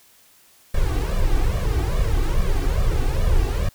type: noise with flanger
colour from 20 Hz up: brown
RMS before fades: -19 dBFS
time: 0.74-3.69 s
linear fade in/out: 5 ms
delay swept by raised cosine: 1.7 to 2.62 ms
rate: 2.4 Hz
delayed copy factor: +0.9
effects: white hiss -54 dBFS RMS until 3.74 s